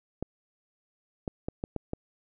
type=clicks; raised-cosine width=2 ms; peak=-18 dBFS; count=6; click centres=0.226 / 1.278 / 1.485 / 1.639 / 1.763 / 1.934 s; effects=none